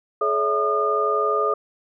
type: tone cluster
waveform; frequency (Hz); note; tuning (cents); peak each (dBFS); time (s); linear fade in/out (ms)
sine; 425.9 / 564 / 656 / 1217; G#4 / C#5 / E5 / D#6; +44 / +30 / -9 / -39; -23 / -27 / -28 / -21; 0.21-1.54; 5
effects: none